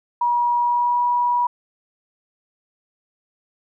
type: tone with pitch glide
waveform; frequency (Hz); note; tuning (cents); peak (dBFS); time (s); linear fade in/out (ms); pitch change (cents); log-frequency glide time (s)
sine; 960 to 969.5; B5 to B5; -49 to -32; -16; 0.21-1.47; 5; +17; 0.59-1.01
effects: none